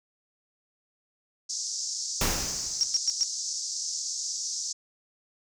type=band-pass noise; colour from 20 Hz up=pink; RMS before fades=-33 dBFS; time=1.49-4.73 s; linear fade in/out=10 ms; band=5100 to 6900 Hz; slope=48 dB/octave
type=noise with exponential decay; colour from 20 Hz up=pink; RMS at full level=-24 dBFS; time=2.21-2.95 s; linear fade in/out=2 ms; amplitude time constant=160 ms
type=tone bursts; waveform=sine; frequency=5588 Hz; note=F8; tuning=in tune; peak=-20 dBFS; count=4; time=2.81-3.232 s; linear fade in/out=0 ms; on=23 ms; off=110 ms
effects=none